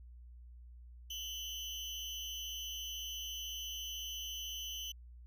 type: tone with amplitude modulation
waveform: 35% pulse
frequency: 3026 Hz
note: F#7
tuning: 38 cents sharp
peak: -36 dBFS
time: 1.1-4.92 s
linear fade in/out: 5 ms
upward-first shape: sine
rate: 252 Hz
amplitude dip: 65%
effects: added 60 Hz sine -51 dBFS peak until 5.26 s